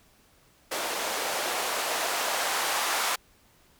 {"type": "noise with band-pass filter sweep", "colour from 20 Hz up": "blue", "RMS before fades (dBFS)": -29, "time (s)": [0.71, 3.16], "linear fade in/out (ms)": 10, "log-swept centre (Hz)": [510, 870], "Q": 1.3, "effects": ["pink hiss -61 dBFS RMS until 3.79 s"]}